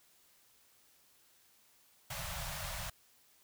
pink band-stop noise, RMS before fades -41 dBFS, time 2.1-2.9 s, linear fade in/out 5 ms, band 180 to 550 Hz, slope 96 dB/octave, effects white hiss -67 dBFS RMS until 3.43 s

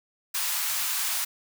white high-pass noise, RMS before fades -28 dBFS, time 0.34-1.25 s, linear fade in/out 10 ms, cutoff 840 Hz, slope 24 dB/octave, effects none

